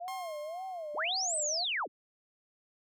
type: tone with vibrato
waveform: sine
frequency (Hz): 673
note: E5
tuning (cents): +36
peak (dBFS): -37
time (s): 0-1.65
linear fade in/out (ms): 20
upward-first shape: sine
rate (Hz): 1.9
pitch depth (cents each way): 220
type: tone with exponential decay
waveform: sawtooth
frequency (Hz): 1066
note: C6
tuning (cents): +32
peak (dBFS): -36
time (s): 0.08-1.51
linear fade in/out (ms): 0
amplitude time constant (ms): 310
type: linear two-way sweep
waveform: sine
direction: up then down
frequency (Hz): 152.3 to 8310 to 152.3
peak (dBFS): -30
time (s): 0.94-1.88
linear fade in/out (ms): 50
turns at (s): 1.36
effects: none